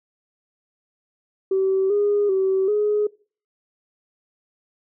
sine tone with pitch steps, 383.4 / 410.5 / 382.3 / 418.7 Hz, G4 / G#4 / G4 / G#4, -38 / -20 / -43 / +14 cents, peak -16 dBFS, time 1.51-3.07 s, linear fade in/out 5 ms, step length 390 ms, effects noise-tail reverb RT60 0.4 s tail -23 dB re dry + tanh soft clip ceiling -12 dBFS

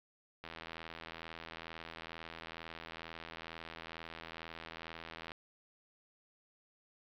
click train, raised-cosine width 0.3 ms, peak -29 dBFS, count 402, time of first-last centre 0.44-5.318 s, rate 82.2 Hz, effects low-pass 5000 Hz 12 dB/octave + 11-bit

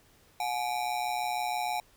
square ring-modulated tone, 784 Hz, G5, in tune, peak -27 dBFS, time 0.4-1.8 s, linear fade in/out 2 ms, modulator 63.1 Hz, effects pink hiss -62 dBFS RMS until 1.96 s

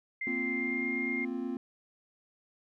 sine tone with pitch glide, 2093 to 2119 Hz, C7 to C7, 0 to +21 cents, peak -32 dBFS, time 0.21-1.25 s, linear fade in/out 5 ms, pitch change +21 cents, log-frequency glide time 0.41-0.89 s
triangle chord, Bb suspended second, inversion none, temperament equal, 233.1 / 261.6 / 349.2 Hz, Bb3 / C4 / F4, 0 / 0 / 0 cents, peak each -36 / -33 / -37 dBFS, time 0.27-1.57 s, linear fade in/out 2 ms
effects none

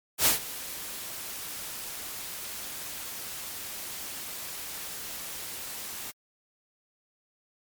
white noise with ADSR envelope, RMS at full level -20 dBFS, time 0.18-6.12 s, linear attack 79 ms, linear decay 130 ms, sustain -18 dB, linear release 22 ms, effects MP3 96 kbps

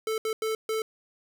square tone bursts at uneven times, 439.9 Hz, A4, in tune, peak -27 dBFS, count 4, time 0.07-0.18 / 0.25-0.33 / 0.42-0.55 / 0.69-0.82 s, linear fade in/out 2 ms, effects none

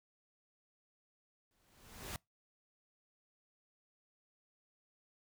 pink noise with exponential growth, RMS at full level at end -41 dBFS, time 1.51-2.16 s, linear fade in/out 1 ms, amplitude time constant 140 ms, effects noise-tail reverb RT60 0.2 s tail -25 dB re dry

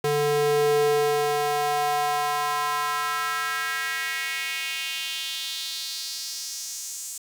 square tone with high-pass filter sweep, 146.83 Hz, D3, in tune, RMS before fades -26 dBFS, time 0.04-7.18 s, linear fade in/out 5 ms, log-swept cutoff 310 to 7500 Hz, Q 2.8, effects 8-bit

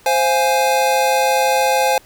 square chord, F minor, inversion second, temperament equal, 523.3 / 698.5 / 830.6 Hz, C5 / F5 / Ab5, 0 / 0 / 0 cents, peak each -18 / -22 / -17 dBFS, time 0.06-1.98 s, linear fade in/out 2 ms, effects pink hiss -48 dBFS RMS until 2.05 s

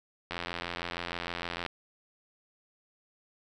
click train, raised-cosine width 0.3 ms, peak -18 dBFS, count 118, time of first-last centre 0.31-1.663 s, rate 86.5 Hz, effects none

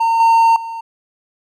triangle tone with level steps, 913 Hz, A#5, 36 cents flat, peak -10 / -6 / -22 dBFS, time 0-0.81 s, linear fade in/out 10 ms, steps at 0.2 / 0.56 s, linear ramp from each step 2 ms, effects none

